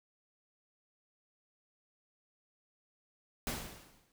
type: noise with exponential decay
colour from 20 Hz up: pink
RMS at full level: -35 dBFS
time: 3.47-4.12 s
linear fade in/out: 1 ms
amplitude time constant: 140 ms
effects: none